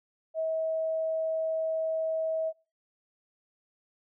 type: tone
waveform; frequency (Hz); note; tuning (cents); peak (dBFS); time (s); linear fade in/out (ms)
sine; 642; E5; -46; -27; 0.34-2.53; 50
effects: noise-tail reverb RT60 0.3 s tail -20 dB re dry